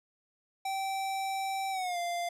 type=tone with pitch glide; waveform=square; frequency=775 to 694.4 Hz; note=G5 to F5; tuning=-20 to -10 cents; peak=-32 dBFS; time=0.65-2.29 s; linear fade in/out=5 ms; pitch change=-190 cents; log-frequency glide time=1.71-1.98 s; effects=low-pass 12000 Hz 12 dB/octave